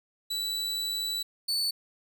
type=tone pair in turn; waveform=40% pulse; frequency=3951 / 4482 Hz; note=B7 / C#8; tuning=0 / +18 cents; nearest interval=major second; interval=218 cents; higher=second; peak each=-28 / -25 dBFS; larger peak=second; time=0.3-1.23 / 1.48-1.71 s; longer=first; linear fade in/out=10 ms; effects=none